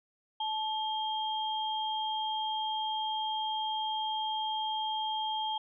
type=tone pair together; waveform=sine; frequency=870 / 3210 Hz; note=A5 / G7; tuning=-20 / +40 cents; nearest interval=octave + major seventh; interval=2260 cents; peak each=-32 / -35 dBFS; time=0.4-5.58 s; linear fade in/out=5 ms; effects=none